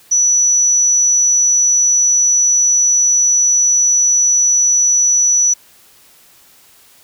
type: tone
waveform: sine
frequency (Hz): 5920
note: F#8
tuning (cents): 0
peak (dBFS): -9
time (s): 0.11-5.54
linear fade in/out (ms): 10
effects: white hiss -47 dBFS RMS until 7.03 s